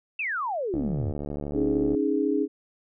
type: exponential sweep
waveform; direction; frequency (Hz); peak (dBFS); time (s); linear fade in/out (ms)
sine; down; 2741 to 82; -26; 0.19-1.12; 5
type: click train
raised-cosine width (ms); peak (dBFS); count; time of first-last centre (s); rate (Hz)
2; -20; 89; 0.74-1.947; 72.9
type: chord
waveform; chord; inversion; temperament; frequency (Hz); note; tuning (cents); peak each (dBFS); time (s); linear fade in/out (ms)
sine; C# suspended second; none; equal; 277.2 / 311.1 / 415.3; C#4 / D#4 / G#4; 0 / 0 / 0; -26; 1.53-2.48; 50
effects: none